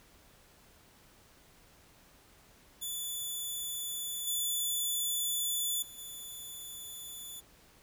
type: tone with level steps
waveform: 10% pulse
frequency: 3475 Hz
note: A7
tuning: 22 cents flat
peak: -28 / -23 / -40 / -35 dBFS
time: 2.81-7.41 s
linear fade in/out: 20 ms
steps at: 4.27 / 5.82 / 5.98 s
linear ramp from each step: 5 ms
effects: pink hiss -61 dBFS RMS until 7.82 s